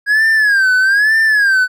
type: tone with vibrato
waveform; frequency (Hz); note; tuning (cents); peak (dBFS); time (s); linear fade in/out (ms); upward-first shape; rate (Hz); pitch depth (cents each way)
triangle; 1640; G#6; -22; -7; 0.06-1.68; 50; sine; 1.1; 150
effects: none